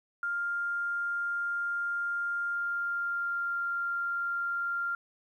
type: tone with pitch glide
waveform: sine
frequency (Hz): 1400 to 1391.1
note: F6 to F6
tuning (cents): +4 to -7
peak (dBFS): -29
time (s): 0.23-4.95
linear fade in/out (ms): 2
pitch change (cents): -11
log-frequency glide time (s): 2.54-3.7
effects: 11-bit